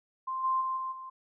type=tone with level steps; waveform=sine; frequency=1046.5 Hz; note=C6; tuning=in tune; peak=-31 / -25 / -29 / -32 / -40 dBFS; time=0.27-1.1 s; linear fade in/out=10 ms; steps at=0.43 / 0.6 / 0.76 / 0.91 s; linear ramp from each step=20 ms; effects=none